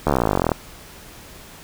slowing click train, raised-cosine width 1 ms, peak -3 dBFS, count 25, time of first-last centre 0.07-0.518 s, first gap 13 ms, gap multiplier 1.03, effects pink hiss -42 dBFS RMS until 1.63 s

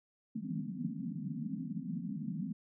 pink band-pass noise, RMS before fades -39 dBFS, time 0.35-2.53 s, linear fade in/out 2 ms, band 150 to 270 Hz, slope 96 dB/octave, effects none

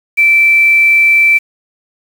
sine tone with quantisation, 2332 Hz, D7, 13 cents flat, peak -5 dBFS, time 0.17-1.39 s, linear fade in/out 20 ms, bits 5, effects none

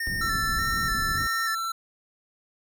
square tone with vibrato, 1793 Hz, A6, 32 cents sharp, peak -28 dBFS, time 0-1.55 s, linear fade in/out 5 ms, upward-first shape square, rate 1.7 Hz, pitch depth 34 cents each way
pink low-pass noise, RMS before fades -33 dBFS, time 0.07-1.27 s, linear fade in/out 0 ms, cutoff 210 Hz, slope 12 dB/octave
square tone, 1342 Hz, E6, 31 cents sharp, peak -28 dBFS, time 0.21-1.72 s, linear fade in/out 5 ms
effects none

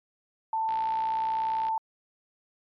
sine tone, 888 Hz, A5, 16 cents sharp, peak -25 dBFS, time 0.53-1.78 s, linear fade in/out 2 ms
click train, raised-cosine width 0.3 ms, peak -27 dBFS, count 61, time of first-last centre 0.69-1.685 s, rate 60.3 Hz
effects MP3 64 kbps

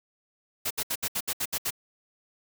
white noise bursts, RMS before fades -29 dBFS, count 9, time 0.65-1.707 s, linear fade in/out 10 ms, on 57 ms, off 68 ms, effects none

